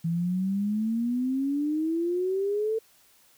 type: exponential sweep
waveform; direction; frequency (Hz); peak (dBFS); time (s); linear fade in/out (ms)
sine; up; 163.5 to 450; -24; 0.04-2.79; 10
effects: white hiss -60 dBFS RMS until 3.37 s